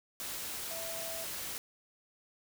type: tone in noise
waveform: sine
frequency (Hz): 659.3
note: E5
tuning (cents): 0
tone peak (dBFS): -43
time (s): 0.71-1.24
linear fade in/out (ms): 0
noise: white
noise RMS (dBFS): -40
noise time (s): 0.2-1.58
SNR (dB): -6
effects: none